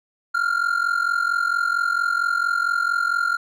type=ring-modulated tone; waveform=triangle; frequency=1396.9 Hz; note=F6; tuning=in tune; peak=-14 dBFS; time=0.34-3.37 s; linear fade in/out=10 ms; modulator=22.2 Hz; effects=none